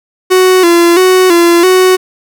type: tone with vibrato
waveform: 45% pulse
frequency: 356.4 Hz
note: F4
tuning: 35 cents sharp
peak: -4 dBFS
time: 0.3-1.97 s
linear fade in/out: 20 ms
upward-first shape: square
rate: 1.5 Hz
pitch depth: 70 cents each way
effects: none